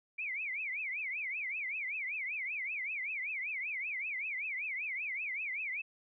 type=tone with vibrato; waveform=sine; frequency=2284 Hz; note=D7; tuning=49 cents flat; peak=-35 dBFS; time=0.18-5.82 s; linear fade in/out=10 ms; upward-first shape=triangle; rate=5.2 Hz; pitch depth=260 cents each way; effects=none